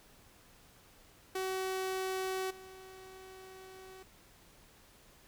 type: tone with level steps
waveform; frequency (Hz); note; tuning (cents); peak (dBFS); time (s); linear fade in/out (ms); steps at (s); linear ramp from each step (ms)
sawtooth; 377.5; F#4; +35; -30 / -46; 1.35-4.03; 5; 2.5; 10
effects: pink hiss -61 dBFS RMS until 5.27 s